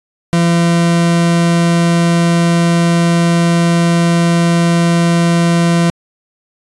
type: tone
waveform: 40% pulse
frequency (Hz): 170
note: F3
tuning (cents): -46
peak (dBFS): -8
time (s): 0.33-5.9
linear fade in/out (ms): 0
effects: resampled to 24000 Hz